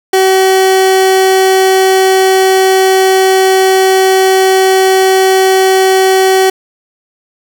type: tone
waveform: 30% pulse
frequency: 379.7 Hz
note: F#4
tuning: 45 cents sharp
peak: -3 dBFS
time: 0.13-6.5 s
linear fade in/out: 5 ms
effects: none